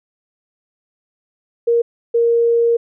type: tone pair in turn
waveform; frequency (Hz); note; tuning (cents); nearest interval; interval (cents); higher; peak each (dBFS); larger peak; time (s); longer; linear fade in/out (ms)
sine; 468.9 / 467.2; A#4 / A#4; +10 / +4; unison; 6; first; -11; neither; 1.67-1.82 / 2.14-2.77; second; 10
effects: none

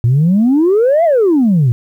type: exponential two-way sweep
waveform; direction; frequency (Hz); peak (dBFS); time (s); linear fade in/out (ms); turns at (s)
sine; up then down; 112.4 to 698.5 to 112.4; -6; 0.04-1.72; 0; 1.04
effects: tanh soft clip ceiling -5 dBFS + 8-bit

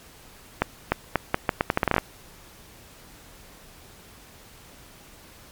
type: accelerating click train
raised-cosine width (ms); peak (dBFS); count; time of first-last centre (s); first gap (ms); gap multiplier
0.5; -4; 14; 0.62-1.982; 300; 0.79
effects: pink hiss -49 dBFS RMS until 5.51 s + MP3 96 kbps

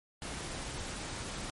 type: noise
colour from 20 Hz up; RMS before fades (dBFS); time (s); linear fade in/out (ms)
pink; -40; 0.22-1.5; 0
effects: MP3 48 kbps

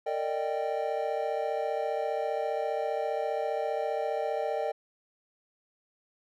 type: chord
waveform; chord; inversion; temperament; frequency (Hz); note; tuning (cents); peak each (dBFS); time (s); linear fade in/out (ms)
triangle; Eb major seventh; second; equal with one note detuned; 455.8 / 587.3 / 622.3 / 784; Bb4 / D5 / Eb5 / G5; -39 / 0 / 0 / 0; -32; 0.06-4.72; 10
effects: none

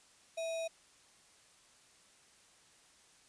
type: tone with sample-and-hold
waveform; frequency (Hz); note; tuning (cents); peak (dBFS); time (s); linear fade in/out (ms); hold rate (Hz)
sine; 656; E5; -9; -35; 0.37-0.68; 10; 3150
effects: white hiss -64 dBFS RMS until 3.28 s + resampled to 22050 Hz

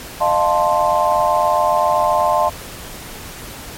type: chord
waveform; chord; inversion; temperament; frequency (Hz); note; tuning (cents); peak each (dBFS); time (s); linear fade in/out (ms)
sine; F dominant seventh; third; equal with one note detuned; 610.9 / 698.5 / 880 / 1046.5; Eb5 / F5 / A5 / C6; -32 / 0 / 0 / 0; -18; 0.2-2.5; 20
effects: pink hiss -33 dBFS RMS until 3.77 s + MP3 64 kbps

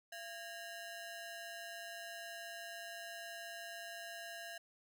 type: ring-modulated tone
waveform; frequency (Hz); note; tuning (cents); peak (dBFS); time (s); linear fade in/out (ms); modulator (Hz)
sawtooth; 1159; D6; -23; -39; 0.12-4.58; 5; 479
effects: none

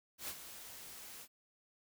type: noise with ADSR envelope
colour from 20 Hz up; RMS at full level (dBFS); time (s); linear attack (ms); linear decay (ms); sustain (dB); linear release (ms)
white; -41; 0.18-1.28; 100; 59; -10; 59
effects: none

